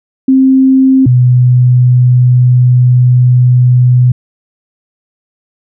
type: tone pair in turn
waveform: sine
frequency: 264.2 / 124.69 Hz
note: C4 / B2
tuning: +17 / +17 cents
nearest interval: octave + minor second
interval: 1300 cents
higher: first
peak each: -3 dBFS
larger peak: neither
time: 0.28-1.06 / 1.06-4.12 s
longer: second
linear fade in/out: 5 ms
effects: none